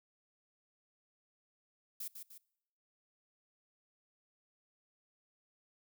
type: noise with echo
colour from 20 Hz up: violet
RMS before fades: -42 dBFS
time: 2-2.08 s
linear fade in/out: 5 ms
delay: 150 ms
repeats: 2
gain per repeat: -6 dB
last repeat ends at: 2.38 s
effects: noise-tail reverb RT60 0.8 s tail -23 dB re dry